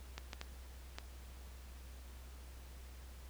clicks, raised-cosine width 0.2 ms, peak -25 dBFS, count 4, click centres 0.18 / 0.332 / 0.414 / 0.985 s, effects added 63 Hz sine -50 dBFS peak until 3.29 s + pink hiss -60 dBFS RMS until 3.29 s

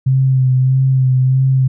sine tone with vibrato, 130.81 Hz, C3, in tune, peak -9 dBFS, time 0.06-1.68 s, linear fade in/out 10 ms, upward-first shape sine, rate 1.6 Hz, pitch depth 28 cents each way, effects none

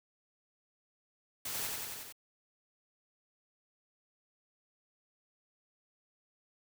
white noise with echo, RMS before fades -39 dBFS, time 1.45-1.67 s, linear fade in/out 5 ms, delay 91 ms, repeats 5, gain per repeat -2 dB, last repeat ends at 2.125 s, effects none

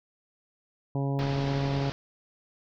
harmonic tone, 138.59 Hz, C#3, in tune, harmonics 1 / 2 / 3 / 4 / 5 / 6 / 7, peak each -27 / -33 / -37 / -39 / -41 / -43 / -44 dBFS, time 0.95-1.9 s, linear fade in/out 2 ms
pink low-pass noise, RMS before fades -37 dBFS, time 1.19-1.92 s, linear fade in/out 0 ms, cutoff 5300 Hz, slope 48 dB/octave
effects none

